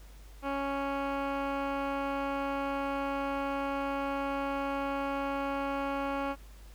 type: tone with low-pass filter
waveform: 15% pulse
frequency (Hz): 277.2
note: C#4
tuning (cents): 0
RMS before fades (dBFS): -33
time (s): 0.42-6.36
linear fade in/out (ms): 50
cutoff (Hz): 1900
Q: 1.7
effects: added 50 Hz sine -48 dBFS peak until 6.74 s + pink hiss -59 dBFS RMS until 6.74 s